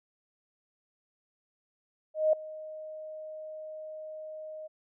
sine tone with ADSR envelope, 622.3 Hz, D#5, in tune, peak -19 dBFS, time 2.14-4.68 s, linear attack 190 ms, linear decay 4 ms, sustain -20 dB, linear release 19 ms, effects none

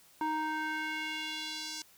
square tone with band-pass filter sweep, 311.1 Hz, D#4, in tune, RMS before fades -36 dBFS, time 0.21-1.82 s, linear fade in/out 2 ms, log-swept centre 880 to 5700 Hz, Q 1.9, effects white hiss -61 dBFS RMS until 1.97 s

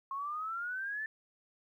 sine exponential sweep, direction up, 1075 to 1780 Hz, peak -35 dBFS, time 0.11-1.06 s, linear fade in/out 2 ms, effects 12-bit

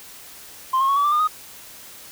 sine tone with pitch steps, 1046.5 / 1077.8 / 1110 / 1143.2 / 1177.4 / 1212.6 / 1248.8 Hz, C6 / C#6 / C#6 / D6 / D6 / D#6 / D#6, 0 / -49 / +2 / -47 / +4 / -45 / +6 cents, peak -14 dBFS, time 0.73-1.276 s, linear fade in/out 10 ms, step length 78 ms, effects tanh soft clip ceiling -14 dBFS + white hiss -42 dBFS RMS until 2.11 s

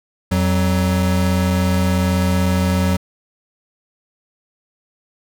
square tone pair together, 87.87 / 186.2 Hz, F2 / F#3, +11 / +11 cents, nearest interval octave + minor second, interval 1300 cents, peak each -18 dBFS, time 0.31-2.97 s, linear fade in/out 10 ms, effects none

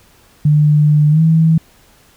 sine tone with pitch glide, 149.7 to 161.37 Hz, D3 to E3, +33 to -37 cents, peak -7 dBFS, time 0.45-1.58 s, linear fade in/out 5 ms, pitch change +130 cents, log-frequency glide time 1.1-1.21 s, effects pink hiss -49 dBFS RMS until 2.16 s

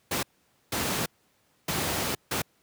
pink noise bursts at uneven times, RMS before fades -28 dBFS, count 4, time 0.11-0.23 / 0.72-1.06 / 1.68-2.15 / 2.31-2.42 s, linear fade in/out 5 ms, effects pink hiss -67 dBFS RMS until 2.62 s + high-pass 100 Hz 12 dB/octave

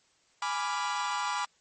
40% pulse chord, G# diminished seventh, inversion none, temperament equal, 830.6 / 987.8 / 1174.7 / 1396.9 Hz, G#5 / B5 / D6 / F6, 0 / 0 / 0 / 0 cents, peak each -35 / -32 / -34 / -37 dBFS, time 0.42-1.45 s, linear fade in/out 2 ms, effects white hiss -67 dBFS RMS until 1.6 s + MP3 32 kbps

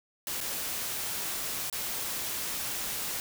white noise with dropouts, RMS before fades -34 dBFS, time 0.27-3.2 s, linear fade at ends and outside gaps 1 ms, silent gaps 0.405-0.411 / 1.699-1.727 s, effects none

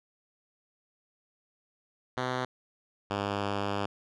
5% pulse tone pair in turn, 127.1 / 100.88 Hz, C3 / G#2, -50 / -50 cents, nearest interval major third, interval 400 cents, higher first, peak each -18 dBFS, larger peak neither, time 2.17-2.45 / 3.1-3.86 s, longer second, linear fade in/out 5 ms, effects low-pass 4000 Hz 12 dB/octave

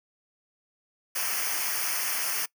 white noise with comb filter, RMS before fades -29 dBFS, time 1.15-2.46 s, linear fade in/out 10 ms, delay 0.26 ms, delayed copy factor -0.9, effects noise-tail reverb RT60 0.1 s tail -22 dB re dry

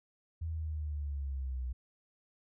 sine linear sweep, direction down, 82.41 to 61.3 Hz, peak -34 dBFS, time 0.41-1.73 s, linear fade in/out 10 ms, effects none

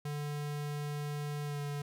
square tone with pitch glide, 146.83 to 144.72 Hz, D3 to D3, 0 to -25 cents, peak -36 dBFS, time 0.05-1.82 s, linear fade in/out 5 ms, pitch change -25 cents, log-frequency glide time 1.44-1.59 s, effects none

